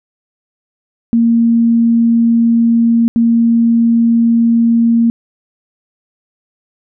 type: tone bursts at uneven times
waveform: sine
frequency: 231.7 Hz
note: A#3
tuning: 10 cents flat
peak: -7 dBFS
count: 2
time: 1.13-3.08 / 3.16-5.1 s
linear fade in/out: 0 ms
effects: none